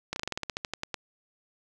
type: slowing click train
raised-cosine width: 0.2 ms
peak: -14 dBFS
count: 14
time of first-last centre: 0.13-0.943 s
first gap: 31 ms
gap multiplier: 1.11
effects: none